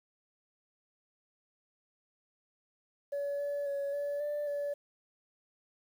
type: tone with pitch steps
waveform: sine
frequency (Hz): 568 / 573 / 562 / 574 / 588 / 575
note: C#5 / D5 / C#5 / D5 / D5 / D5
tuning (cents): +42 / -43 / +24 / -40 / +2 / -37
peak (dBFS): -30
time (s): 3.12-4.74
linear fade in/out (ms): 10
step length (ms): 270
effects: tanh soft clip ceiling -30 dBFS + 10-bit